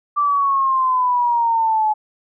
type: exponential sweep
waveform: sine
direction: down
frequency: 1174.7 to 850 Hz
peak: -14 dBFS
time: 0.16-1.94 s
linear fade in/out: 20 ms
effects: none